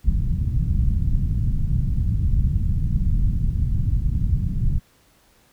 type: low-pass noise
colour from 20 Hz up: pink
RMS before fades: -20 dBFS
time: 0.04-4.8 s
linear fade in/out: 20 ms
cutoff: 160 Hz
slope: 24 dB/octave
effects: pink hiss -58 dBFS RMS until 5.52 s